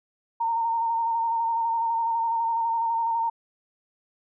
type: tone with vibrato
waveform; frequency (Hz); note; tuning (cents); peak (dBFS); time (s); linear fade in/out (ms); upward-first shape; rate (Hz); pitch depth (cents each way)
sine; 918; A#5; -27; -22; 0.4-3.3; 10; square; 12; 21
effects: none